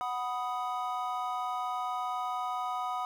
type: chord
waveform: triangle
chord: B major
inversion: second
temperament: equal with one note detuned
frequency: 740 / 987.8 / 1248.1 Hz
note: F#5 / B5 / D#6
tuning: 0 / 0 / +5 cents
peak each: -33 / -35 / -34 dBFS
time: 0.01-3.05 s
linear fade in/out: 0 ms
effects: 10-bit